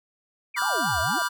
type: exponential two-way sweep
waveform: sine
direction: down then up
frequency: 2528 to 68.4 to 387.7 Hz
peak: -31 dBFS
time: 0.54-1.19 s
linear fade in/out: 10 ms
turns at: 0.99 s
type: chord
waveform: square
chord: G dominant seventh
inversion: first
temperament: just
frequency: 980 / 1176 / 1411.2 / 1568 Hz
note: B5 / D6 / F6 / G6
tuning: -14 / +2 / +18 / 0 cents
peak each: -30 dBFS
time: 0.56-1.29 s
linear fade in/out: 20 ms
type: tone with vibrato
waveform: sine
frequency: 740 Hz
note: F#5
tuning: in tune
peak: -30 dBFS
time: 0.62-1.22 s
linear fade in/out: 0 ms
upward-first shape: triangle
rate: 4.5 Hz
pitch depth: 280 cents each way
effects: none